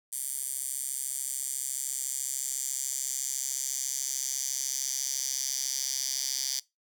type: tone with high-pass filter sweep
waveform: 10% pulse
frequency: 133.9 Hz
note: C3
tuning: 40 cents sharp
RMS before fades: -33 dBFS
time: 0.12-6.6 s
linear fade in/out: 10 ms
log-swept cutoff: 9100 to 5300 Hz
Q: 3.4
effects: noise-tail reverb RT60 0.2 s tail -21 dB re dry